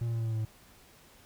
triangle tone with pitch steps, 117.4 / 116.05 / 114.72 / 113.4 / 112.1 / 110.81 / 109.54 Hz, A#2 / A#2 / A#2 / A#2 / A2 / A2 / A2, +13 / -7 / -27 / -47 / +33 / +13 / -7 cents, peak -27 dBFS, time 0.01-0.451 s, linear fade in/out 5 ms, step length 63 ms, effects pink hiss -58 dBFS RMS until 1.25 s

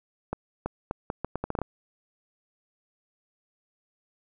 accelerating click train, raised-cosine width 1 ms, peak -15 dBFS, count 11, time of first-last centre 0.33-1.617 s, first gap 330 ms, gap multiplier 0.76, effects none

